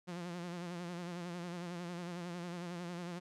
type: tone with vibrato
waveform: sawtooth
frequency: 174.61 Hz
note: F3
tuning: in tune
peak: -37 dBFS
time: 0.07-3.2 s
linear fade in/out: 20 ms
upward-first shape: sine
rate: 11 Hz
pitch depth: 56 cents each way
effects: low-pass 8000 Hz 12 dB/octave